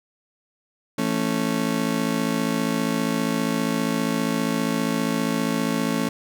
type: chord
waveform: 35% pulse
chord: A major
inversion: second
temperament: just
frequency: 165 / 220 / 275 Hz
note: E3 / A3 / C#4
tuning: +2 / 0 / -14 cents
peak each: -27 / -23 / -24 dBFS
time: 0.98-6.09 s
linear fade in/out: 5 ms
effects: none